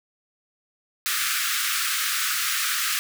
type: high-pass noise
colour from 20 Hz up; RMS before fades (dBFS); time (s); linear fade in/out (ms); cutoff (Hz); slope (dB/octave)
pink; -25; 1.06-2.99; 0; 1200; 96
effects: none